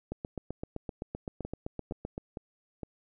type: two click trains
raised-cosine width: 2 ms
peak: -22 / -24 dBFS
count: 17 / 4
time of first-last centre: 0.12-2.179 / 1.45-2.832 s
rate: 7.77 / 2.17 Hz
effects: none